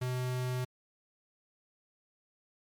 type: tone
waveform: square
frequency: 126.4 Hz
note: B2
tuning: 41 cents sharp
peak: -32 dBFS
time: 0.01-0.65 s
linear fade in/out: 10 ms
effects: MP3 96 kbps

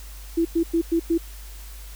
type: tone bursts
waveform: sine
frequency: 333.2 Hz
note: E4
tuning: 19 cents sharp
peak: -17 dBFS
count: 5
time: 0.37-1.18 s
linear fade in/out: 10 ms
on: 82 ms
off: 100 ms
effects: added 50 Hz sine -37 dBFS peak until 1.95 s + white hiss -46 dBFS RMS until 1.95 s

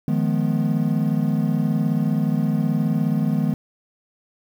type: chord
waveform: triangle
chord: F half-diminished seventh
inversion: third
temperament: equal with one note detuned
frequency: 155.56 / 174.61 / 212.1 / 246.9 Hz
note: Eb3 / F3 / Ab3 / Cb4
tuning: 0 / 0 / +37 / 0 cents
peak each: -20 / -24 / -21 / -23 dBFS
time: 0.08-3.54 s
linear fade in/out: 2 ms
effects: 8-bit

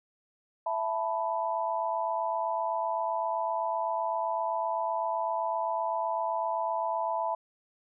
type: chord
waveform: sine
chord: E suspended fourth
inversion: none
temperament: equal with one note detuned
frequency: 663.5 / 880 / 987.8 Hz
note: E5 / A5 / B5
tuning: +11 / 0 / 0 cents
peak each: -32 dBFS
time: 0.66-7.35 s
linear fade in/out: 5 ms
effects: none

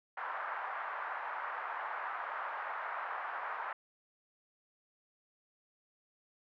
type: band-pass noise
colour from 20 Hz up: pink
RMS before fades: -40 dBFS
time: 0.17-3.73 s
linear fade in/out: 5 ms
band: 820 to 1600 Hz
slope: 24 dB/octave
effects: none

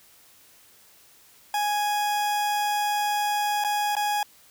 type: tone with dropouts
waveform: 40% pulse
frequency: 830.6 Hz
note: G#5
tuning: in tune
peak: -22 dBFS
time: 1.54-4.23 s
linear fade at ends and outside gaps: 2 ms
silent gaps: 3.64-3.646 / 3.953-3.966 s
effects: white hiss -55 dBFS RMS until 4.5 s

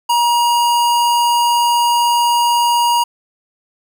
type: tone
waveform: square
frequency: 951 Hz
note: A#5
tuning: 34 cents sharp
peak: -12 dBFS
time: 0.09-3.04 s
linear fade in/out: 10 ms
effects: none

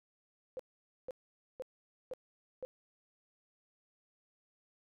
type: tone bursts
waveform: sine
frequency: 514 Hz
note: C5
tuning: 31 cents flat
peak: -38 dBFS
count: 5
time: 0.57-2.65 s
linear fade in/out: 0 ms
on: 24 ms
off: 490 ms
effects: none

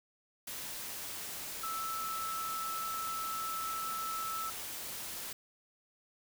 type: tone in noise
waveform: sine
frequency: 1314 Hz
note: E6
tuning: 6 cents flat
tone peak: -36 dBFS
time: 1.63-4.5 s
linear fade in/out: 5 ms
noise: white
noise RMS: -42 dBFS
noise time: 0.47-5.33 s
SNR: +3 dB
effects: none

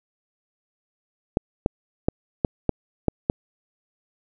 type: clicks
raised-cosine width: 2 ms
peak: -5 dBFS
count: 7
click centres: 1.371 / 1.661 / 2.085 / 2.448 / 2.693 / 3.083 / 3.299 s
effects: none

